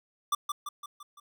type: tone with echo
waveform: square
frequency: 1174.7 Hz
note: D6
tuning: in tune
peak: -25 dBFS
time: 0.32-0.35 s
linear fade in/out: 5 ms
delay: 170 ms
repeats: 5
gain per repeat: -5 dB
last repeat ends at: 1.2 s
effects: none